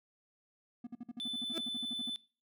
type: tone bursts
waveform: triangle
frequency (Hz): 240.1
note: B3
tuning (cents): -49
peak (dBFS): -38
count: 16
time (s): 0.84-2.1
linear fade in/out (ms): 5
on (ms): 30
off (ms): 52
type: tone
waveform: triangle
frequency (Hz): 3511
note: A7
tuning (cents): -4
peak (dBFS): -35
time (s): 1.2-2.16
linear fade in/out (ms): 0
type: tone with exponential growth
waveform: 35% pulse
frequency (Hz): 329.6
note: E4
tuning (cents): 0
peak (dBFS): -31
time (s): 1.49-1.58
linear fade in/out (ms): 0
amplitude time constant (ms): 18
effects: noise-tail reverb RT60 0.4 s tail -21 dB re dry